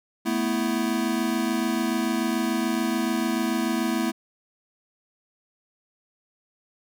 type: chord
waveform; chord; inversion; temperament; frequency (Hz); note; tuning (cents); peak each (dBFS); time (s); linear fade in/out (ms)
square; A suspended second; none; equal; 220 / 246.9 / 329.6; A3 / B3 / E4; 0 / 0 / 0; -28; 0.25-4.12; 20
effects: none